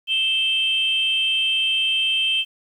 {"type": "tone pair together", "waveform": "sine", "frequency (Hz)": [2637, 3136], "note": ["E7", "G7"], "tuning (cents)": [0, 0], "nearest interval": "minor third", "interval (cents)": 300, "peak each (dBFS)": [-22, -18], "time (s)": [0.07, 2.45], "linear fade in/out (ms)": 50, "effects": ["tanh soft clip ceiling -12 dBFS", "9-bit"]}